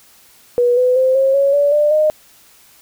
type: tone with pitch steps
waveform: sine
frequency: 485.7 / 502.2 / 519.4 / 537.1 / 555.4 / 574.3 / 593.8 / 614.1 Hz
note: B4 / B4 / C5 / C5 / C#5 / D5 / D5 / D#5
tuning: -29 / +29 / -13 / +45 / +3 / -39 / +19 / -23 cents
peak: -10 dBFS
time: 0.58-2.1 s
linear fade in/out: 0 ms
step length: 190 ms
effects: white hiss -48 dBFS RMS until 2.81 s